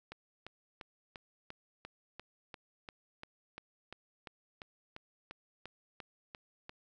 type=click train; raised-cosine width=0.3 ms; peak=-29 dBFS; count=20; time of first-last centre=0.12-6.694 s; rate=2.89 Hz; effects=none